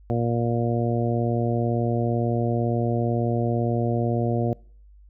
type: harmonic tone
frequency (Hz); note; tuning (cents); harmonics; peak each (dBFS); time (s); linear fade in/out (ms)
117.9; A#2; +20; 1 / 2 / 3 / 4 / 5 / 6; -24 / -27 / -29 / -30 / -31 / -32; 0.1-4.53; 0
effects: noise-tail reverb RT60 0.5 s tail -24 dB re dry + added 50 Hz sine -47 dBFS peak until 5.09 s